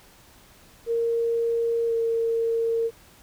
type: tone with pitch glide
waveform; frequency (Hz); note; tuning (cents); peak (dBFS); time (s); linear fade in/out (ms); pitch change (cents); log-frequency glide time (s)
sine; 463.6 to 458; A#4 to A#4; -10 to -31; -21; 0.86-2.91; 50; -21; 1.87-1.93
effects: pink hiss -53 dBFS RMS until 3.22 s